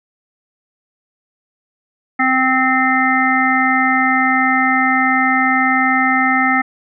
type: harmonic tone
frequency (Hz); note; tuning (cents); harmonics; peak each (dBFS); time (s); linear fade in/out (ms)
260.2; C4; -9; 1 / 3 / 5 / 7 / 8; -18 / -18 / -18 / -18 / -18; 2.19-6.62; 10
effects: none